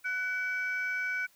sine tone pair together, 1493.1 / 2285 Hz, F#6 / D7, +15 / -48 cents, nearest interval perfect fifth, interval 737 cents, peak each -30 / -33 dBFS, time 0.04-1.27 s, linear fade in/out 20 ms, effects tanh soft clip ceiling -25 dBFS + white hiss -64 dBFS RMS until 1.35 s

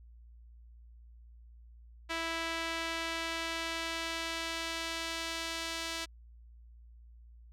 sawtooth tone with band-pass filter sweep, 329.6 Hz, E4, in tune, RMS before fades -37 dBFS, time 2.09-6.06 s, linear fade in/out 20 ms, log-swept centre 2400 to 4200 Hz, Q 0.86, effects added 58 Hz sine -52 dBFS peak until 7.52 s

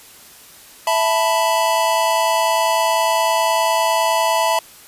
square chord, E suspended fourth, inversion none, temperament just, 659.3 / 879 / 988.9 Hz, E5 / A5 / B5, 0 / -2 / +2 cents, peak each -20 dBFS, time 0.87-4.59 s, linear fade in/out 2 ms, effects white hiss -43 dBFS RMS until 4.87 s + resampled to 32000 Hz

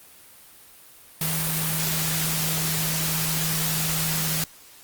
sine tone in noise, 159.2 Hz, D#3, 40 cents sharp, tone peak -28 dBFS, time 1.21-4.44 s, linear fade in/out 2 ms, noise white, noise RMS -26 dBFS, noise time 1.21-4.44 s, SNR -5 dB, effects white hiss -49 dBFS RMS until 4.83 s + Opus 32 kbps

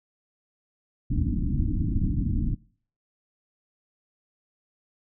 pink low-pass noise, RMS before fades -25 dBFS, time 1.1-2.55 s, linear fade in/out 10 ms, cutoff 310 Hz, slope 96 dB/octave, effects noise-tail reverb RT60 0.5 s tail -23 dB re dry

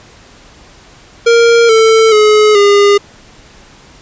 square tone with pitch steps, 466.2 / 445.1 / 425 / 405.9 Hz, A#4 / A4 / G#4 / G#4, 0 / +20 / +40 / -40 cents, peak -5 dBFS, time 1.26-2.98 s, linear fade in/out 10 ms, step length 430 ms, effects pink hiss -40 dBFS RMS until 4.01 s + resampled to 16000 Hz

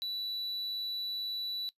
triangle tone, 3951 Hz, B7, in tune, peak -32 dBFS, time 0.02-1.69 s, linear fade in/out 0 ms, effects noise-tail reverb RT60 0.1 s tail -19 dB re dry + resampled to 32000 Hz

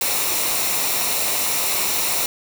white noise with comb filter, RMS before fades -21 dBFS, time 0.01-2.26 s, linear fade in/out 2 ms, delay 0.62 ms, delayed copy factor -0.5, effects none

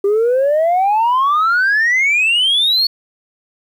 sine exponential sweep, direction up, 392 to 4435 Hz, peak -9 dBFS, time 0.04-2.87 s, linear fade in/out 5 ms, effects tanh soft clip ceiling -9 dBFS + 8-bit

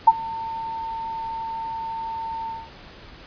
sine tone with ADSR envelope, 903 Hz, A5, 45 cents sharp, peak -5 dBFS, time 0.07-2.7 s, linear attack 10 ms, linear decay 36 ms, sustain -22 dB, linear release 220 ms, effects pink hiss -44 dBFS RMS until 3.26 s + resampled to 11025 Hz

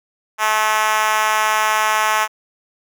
5% pulse tone with high-pass filter, 215.8 Hz, A3, 33 cents flat, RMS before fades -17 dBFS, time 0.38-2.28 s, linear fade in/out 50 ms, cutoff 900 Hz, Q 2.2, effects none

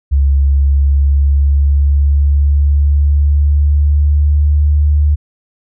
sine tone with pitch glide, 69.3 to 73.85 Hz, C#2 to D2, 0 to +10 cents, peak -7 dBFS, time 0.11-5.16 s, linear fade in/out 20 ms, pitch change +110 cents, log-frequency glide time 0.33-4.65 s, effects none

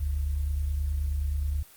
sine tone pair together, 43.29 / 72.8 Hz, F1 / D2, -14 / -15 cents, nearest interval major sixth, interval 899 cents, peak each -33 / -26 dBFS, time 0-1.63 s, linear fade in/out 10 ms, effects white hiss -53 dBFS RMS until 1.76 s + Opus 24 kbps

